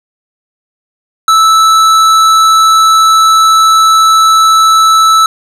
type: tone with hard clipping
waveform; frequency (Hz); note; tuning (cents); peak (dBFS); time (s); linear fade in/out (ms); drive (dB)
sine; 1313; E6; -7; -5; 1.28-5.26; 2; 13
effects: none